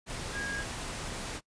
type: tone in noise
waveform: sine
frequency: 1636 Hz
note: G#6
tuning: 26 cents flat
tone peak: -34 dBFS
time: 0.32-0.65 s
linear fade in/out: 50 ms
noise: pink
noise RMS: -38 dBFS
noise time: 0.06-1.41 s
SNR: +1 dB
effects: noise-tail reverb RT60 0.1 s tail -21 dB re dry + resampled to 22050 Hz